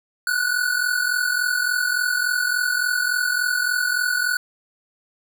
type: tone pair together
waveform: square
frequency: 1454.5 / 1498 Hz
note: F#6 / F#6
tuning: -30 / +21 cents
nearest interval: minor second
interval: 51 cents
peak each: -23 dBFS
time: 0.27-4.37 s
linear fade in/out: 2 ms
effects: none